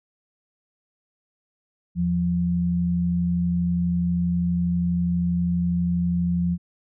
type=tone pair together; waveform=sine; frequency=81.9 / 174.24 Hz; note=E2 / F3; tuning=-11 / -4 cents; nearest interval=octave + minor second; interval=1307 cents; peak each=-29 / -20 dBFS; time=1.95-6.58 s; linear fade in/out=50 ms; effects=none